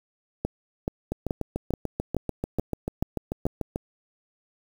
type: two click trains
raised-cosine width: 2 ms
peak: -12 / -14 dBFS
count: 8 / 19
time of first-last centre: 0.45-3.454 / 1.12-3.759 s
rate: 2.33 / 6.82 Hz
effects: 7-bit